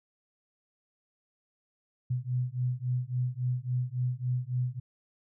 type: beating tone pair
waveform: sine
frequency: 123.47 / 127.07 Hz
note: B2 / B2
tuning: 0 / +50 cents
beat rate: 3.6 Hz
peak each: -31 dBFS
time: 2.1-4.8 s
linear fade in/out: 10 ms
effects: none